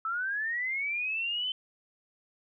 sine linear sweep, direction up, 1295 to 3077 Hz, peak -29 dBFS, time 0.05-1.52 s, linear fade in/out 2 ms, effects none

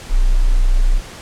sine tone, 30.87 Hz, B0, in tune, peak -9 dBFS, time 0.09-1.01 s, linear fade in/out 50 ms, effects pink hiss -35 dBFS RMS until 1.21 s + low-pass 9000 Hz 12 dB/octave

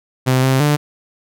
sawtooth tone with pitch steps, 129.3 / 132.1 / 147.8 Hz, C3 / C3 / D3, -20 / +17 / +11 cents, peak -8 dBFS, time 0.26-0.77 s, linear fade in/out 20 ms, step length 170 ms, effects none

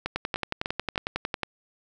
two click trains, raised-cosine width 0.3 ms, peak -12 / -11 dBFS, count 4 / 15, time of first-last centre 0.06-0.958 / 0.16-1.433 s, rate 3.34 / 11 Hz, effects none

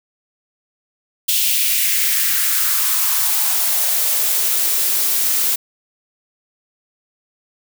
blue noise with high-pass filter sweep, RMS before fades -17 dBFS, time 1.28-5.56 s, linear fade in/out 10 ms, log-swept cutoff 3100 to 210 Hz, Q 2.6, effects none

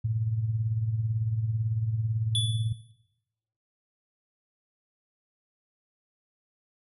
sine tone with tremolo, 111.3 Hz, A2, 20 cents sharp, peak -22 dBFS, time 0.04-2.73 s, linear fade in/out 10 ms, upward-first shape triangle, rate 18 Hz, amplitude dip 65%
square tone with exponential decay, 3444 Hz, A7, 38 cents flat, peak -24 dBFS, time 2.35-2.91 s, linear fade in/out 1 ms, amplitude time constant 120 ms
effects noise-tail reverb RT60 0.9 s tail -18 dB re dry + resampled to 32000 Hz

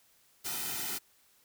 white noise with comb filter, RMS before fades -36 dBFS, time 0.44-0.99 s, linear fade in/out 20 ms, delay 1.8 ms, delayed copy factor -0.85, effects white hiss -66 dBFS RMS until 1.44 s

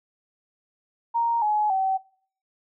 sine tone with pitch steps, 932 / 844.8 / 765.8 Hz, A#5 / G#5 / G5, -1 / +29 / -41 cents, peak -20 dBFS, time 1.14-1.98 s, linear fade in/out 20 ms, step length 280 ms, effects noise-tail reverb RT60 0.5 s tail -21 dB re dry

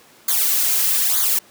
blue noise with flanger, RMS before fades -18 dBFS, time 0.28-1.39 s, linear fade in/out 5 ms, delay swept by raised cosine 0.36 to 3.56 ms, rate 1.1 Hz, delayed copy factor -0.85, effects pink hiss -49 dBFS RMS until 1.5 s + high-pass 200 Hz 12 dB/octave

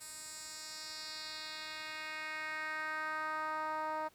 10% pulse tone with band-pass filter sweep, 311.1 Hz, D#4, in tune, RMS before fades -41 dBFS, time 0-4.09 s, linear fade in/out 20 ms, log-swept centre 9100 to 820 Hz, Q 2, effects pink hiss -66 dBFS RMS until 4.14 s + high-pass 60 Hz 12 dB/octave

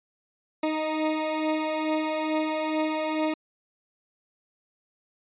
20% pulse beating tone pair, 309.4 / 311.7 Hz, D#4 / D#4, -10 / +3 cents, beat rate 2.3 Hz, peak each -27 / -21 dBFS, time 0.63-3.34 s, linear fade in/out 5 ms, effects resampled to 8000 Hz

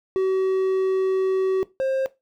triangle tone pair in turn, 379.3 / 531.5 Hz, F#4 / C5, +43 / +27 cents, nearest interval tritone, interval 584 cents, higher second, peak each -16 / -18 dBFS, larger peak first, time 0.16-1.63 / 1.8-2.06 s, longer first, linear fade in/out 0 ms, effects noise-tail reverb RT60 0.2 s tail -17 dB re dry

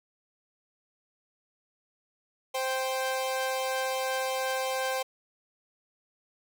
sawtooth tone pair together, 523.6 / 784 Hz, C5 / G5, +1 / 0 cents, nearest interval perfect fifth, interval 699 cents, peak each -26 / -29 dBFS, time 2.54-5.03 s, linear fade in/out 10 ms, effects none

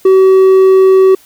sine tone with hard clipping, 380 Hz, F#4, 46 cents sharp, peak -4 dBFS, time 0.05-1.15 s, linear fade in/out 5 ms, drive 3 dB, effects white hiss -44 dBFS RMS until 1.25 s

